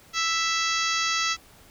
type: harmonic tone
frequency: 660 Hz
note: E5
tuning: 2 cents sharp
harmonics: 2 / 3 / 4 / 5 / 6 / 7 / 8 / 9 / 10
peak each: -28 / -30 / -31 / -32 / -33 / -33 / -34 / -35 / -35 dBFS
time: 0.13-1.37 s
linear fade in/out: 50 ms
effects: pink hiss -53 dBFS RMS until 1.7 s